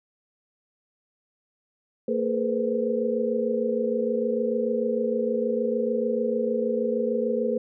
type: tone cluster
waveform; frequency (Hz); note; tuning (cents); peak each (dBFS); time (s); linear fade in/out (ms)
sine; 229.2 / 422.7 / 483.4 / 510; A#3 / G#4 / B4 / C5; -29 / +31 / -37 / -44; -28; 2.08-7.58; 5
effects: none